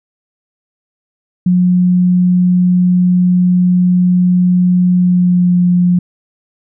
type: tone with pitch glide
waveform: sine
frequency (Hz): 180 to 177.73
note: F#3 to F3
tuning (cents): -47 to +31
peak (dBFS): -7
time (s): 1.46-5.99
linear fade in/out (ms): 5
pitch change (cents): -22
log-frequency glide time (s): 4.96-5.57
effects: none